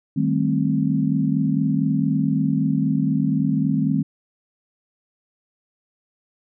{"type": "chord", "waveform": "sine", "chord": "A half-diminished seventh", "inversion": "second", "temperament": "equal with one note detuned", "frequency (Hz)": [155.56, 196, 220, 264.7], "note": ["Eb3", "G3", "A3", "C4"], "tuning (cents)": [0, 0, 0, 20], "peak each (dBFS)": [-22, -24, -24, -22], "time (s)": [0.16, 4.03], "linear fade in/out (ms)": 10, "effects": []}